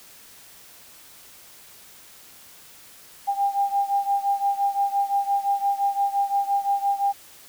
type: beating tone pair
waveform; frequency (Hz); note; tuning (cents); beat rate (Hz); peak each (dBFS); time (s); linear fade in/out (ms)
sine; 798 / 803.8; G5 / G5; +31 / +43; 5.8; -22 / -25; 3.27-7.13; 20
effects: white hiss -48 dBFS RMS until 7.48 s